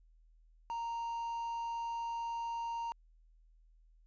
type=tone with quantisation; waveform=triangle; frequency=929 Hz; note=A#5; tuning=6 cents flat; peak=-34 dBFS; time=0.7-2.92 s; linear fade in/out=0 ms; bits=10; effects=added 40 Hz sine -61 dBFS peak until 4.06 s + resampled to 16000 Hz